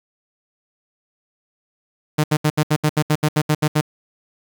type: tone bursts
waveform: sawtooth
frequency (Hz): 152.1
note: D#3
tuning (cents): -39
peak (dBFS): -10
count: 13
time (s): 2.18-3.812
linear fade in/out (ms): 10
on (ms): 60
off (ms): 71
effects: 7-bit